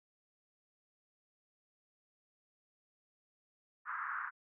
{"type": "band-pass noise", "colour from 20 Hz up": "white", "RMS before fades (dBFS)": -40, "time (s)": [3.85, 4.31], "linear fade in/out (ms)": 50, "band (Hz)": [1100, 1600], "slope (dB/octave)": 48, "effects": []}